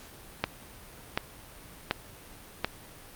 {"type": "click train", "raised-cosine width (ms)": 0.3, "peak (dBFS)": -9, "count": 4, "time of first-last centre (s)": [0.44, 2.646], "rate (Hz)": 1.36, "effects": ["pink hiss -49 dBFS RMS until 3.15 s", "Opus 48 kbps"]}